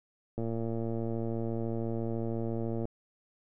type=click train; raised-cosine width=2 ms; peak=-22 dBFS; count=283; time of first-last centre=0.38-2.854 s; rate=114 Hz; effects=none